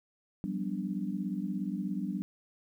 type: chord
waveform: sine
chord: G dominant seventh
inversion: third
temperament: equal with one note detuned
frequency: 179.11 / 196 / 246.9 / 293.7 Hz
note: F3 / G3 / B3 / D4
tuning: +44 / 0 / 0 / 0 cents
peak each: -38 / -34 / -40 / -39 dBFS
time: 0.44-2.22 s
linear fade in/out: 0 ms
effects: 11-bit